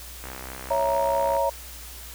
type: click train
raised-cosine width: 0.5 ms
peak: -22 dBFS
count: 74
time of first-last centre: 0.24-1.367 s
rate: 64.8 Hz
type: chord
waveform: sine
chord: A# diminished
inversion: first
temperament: equal with one note detuned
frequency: 554.4 / 659.3 / 935.6 Hz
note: C#5 / E5 / A#5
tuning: 0 / 0 / +6 cents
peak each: -24 / -27 / -24 dBFS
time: 0.7-1.5 s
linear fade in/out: 10 ms
effects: added 60 Hz sine -42 dBFS peak until 2.14 s + white hiss -42 dBFS RMS until 2.14 s